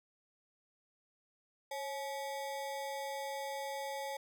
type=ring-modulated tone; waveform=square; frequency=698.5 Hz; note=F5; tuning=in tune; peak=-36 dBFS; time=1.71-4.17 s; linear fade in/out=5 ms; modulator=152 Hz; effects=none